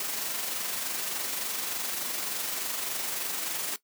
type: noise with amplitude modulation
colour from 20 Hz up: white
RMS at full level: -31 dBFS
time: 0-3.76 s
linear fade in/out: 2 ms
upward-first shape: sine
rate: 23.4 Hz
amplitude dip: 35%
effects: noise-tail reverb RT60 0.1 s tail -17 dB re dry + high-pass 200 Hz 12 dB/octave